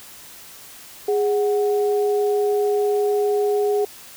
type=tone pair together; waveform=sine; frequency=413.4 / 740 Hz; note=G#4 / F#5; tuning=-8 / 0 cents; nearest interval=minor seventh; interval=1008 cents; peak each=-17 / -27 dBFS; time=1.08-3.85 s; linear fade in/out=5 ms; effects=white hiss -42 dBFS RMS until 4.16 s